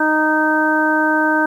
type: harmonic tone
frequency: 309.5 Hz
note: D#4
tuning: 9 cents flat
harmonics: 1 / 2 / 3 / 4 / 5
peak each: -18 / -22 / -19 / -27 / -17 dBFS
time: 0-1.46 s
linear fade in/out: 5 ms
effects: 8-bit